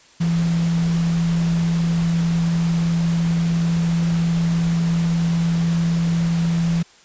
sine tone in noise, 167.8 Hz, E3, 31 cents sharp, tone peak -16 dBFS, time 0.2-6.83 s, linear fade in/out 10 ms, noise pink, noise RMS -33 dBFS, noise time 0.2-6.83 s, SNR +14 dB, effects white hiss -50 dBFS RMS until 7.04 s + resampled to 16000 Hz

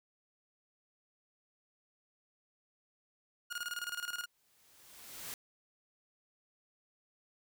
sawtooth tone with tremolo, 1430 Hz, F6, 41 cents sharp, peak -32 dBFS, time 3.5-4.26 s, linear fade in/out 20 ms, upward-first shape square, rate 19 Hz, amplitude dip 75%
white noise with exponential growth, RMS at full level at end -42 dBFS, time 4.19-5.34 s, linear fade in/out 1 ms, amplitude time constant 250 ms
effects none

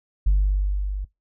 sine tone with level ramp, 49 Hz, G1, in tune, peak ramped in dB -12 to -25 dBFS, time 0.26-1.05 s, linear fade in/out 10 ms, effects noise-tail reverb RT60 0.2 s tail -23 dB re dry + tanh soft clip ceiling -12 dBFS

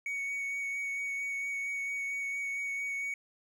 triangle tone with vibrato, 2234 Hz, C#7, 13 cents sharp, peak -31 dBFS, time 0.06-3.14 s, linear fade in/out 2 ms, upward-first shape sine, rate 4.4 Hz, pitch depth 12 cents each way, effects none

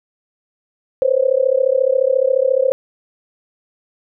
sine tone with amplitude modulation, 526 Hz, C5, 9 cents sharp, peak -8 dBFS, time 1.02-2.72 s, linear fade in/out 0 ms, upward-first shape sine, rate 34.3 Hz, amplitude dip 95%, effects none

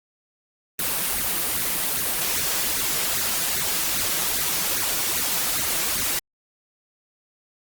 white noise with flanger, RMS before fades -24 dBFS, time 0.79-6.19 s, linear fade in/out 2 ms, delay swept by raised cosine 0.47 to 6.27 ms, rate 2.5 Hz, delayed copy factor +0.75, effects Opus 32 kbps

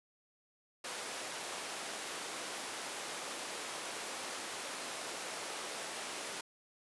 pink high-pass noise, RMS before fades -42 dBFS, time 0.84-6.41 s, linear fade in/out 5 ms, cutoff 440 Hz, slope 12 dB/octave, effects resampled to 24000 Hz

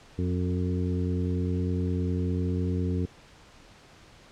harmonic tone with a mistuned harmonic, 89.9 Hz, F#2, 49 cents flat, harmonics 1 / 2 / 3 / 4 / 5, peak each -27 / -31 / -33 / -37 / -38 dBFS, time 0.18-3.06 s, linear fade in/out 10 ms, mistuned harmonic 4, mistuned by +22 cents, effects pink hiss -53 dBFS RMS until 4.31 s + low-pass 6000 Hz 12 dB/octave

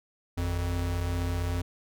square tone pair together, 51.85 / 87.2 Hz, G#1 / F2, -2 / -2 cents, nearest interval major sixth, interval 900 cents, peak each -34 / -29 dBFS, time 0.37-1.62 s, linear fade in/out 10 ms, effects none

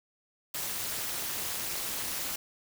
white noise with amplitude modulation, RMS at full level -31 dBFS, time 0.54-2.36 s, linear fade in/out 5 ms, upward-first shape sine, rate 224 Hz, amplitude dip 80%, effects none

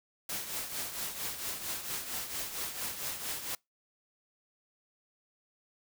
white noise with tremolo, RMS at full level -35 dBFS, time 0.29-3.55 s, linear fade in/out 2 ms, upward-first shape triangle, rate 4.4 Hz, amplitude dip 65%, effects noise-tail reverb RT60 0.2 s tail -26 dB re dry

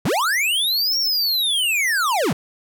square linear two-way sweep, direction up then down, 92.9 to 5610 to 108.9 Hz, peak -18 dBFS, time 0.05-2.33 s, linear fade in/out 5 ms, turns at 0.98 s, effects none

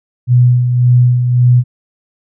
sine tone with tremolo, 123.47 Hz, B2, in tune, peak -4 dBFS, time 0.27-1.64 s, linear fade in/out 50 ms, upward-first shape sine, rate 1.8 Hz, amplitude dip 50%, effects none

